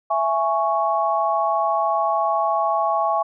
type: chord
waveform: sine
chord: C# minor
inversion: first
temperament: just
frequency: 665.2 / 831.5 / 1108.7 Hz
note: E5 / G#5 / C#6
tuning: +16 / +2 / 0 cents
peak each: -22 dBFS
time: 0.1-3.23 s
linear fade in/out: 10 ms
effects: none